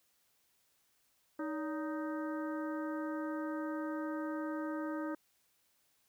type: harmonic tone with a mistuned harmonic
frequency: 311.1 Hz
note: D#4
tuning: in tune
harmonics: 1 / 2 / 3 / 4 / 5 / 6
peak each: -37 / -43 / -48 / -47 / -49 / -57 dBFS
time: 1.39-5.15 s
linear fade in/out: 5 ms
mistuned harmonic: 2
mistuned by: -140 cents
effects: white hiss -74 dBFS RMS until 6.08 s